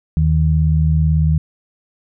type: tone pair together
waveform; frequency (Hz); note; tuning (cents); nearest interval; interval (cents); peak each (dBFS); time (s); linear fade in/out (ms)
sine; 78.3 / 156.4; D#2 / D#3; +11 / +9; octave; 1198; -14; 0.17-1.38; 0
effects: none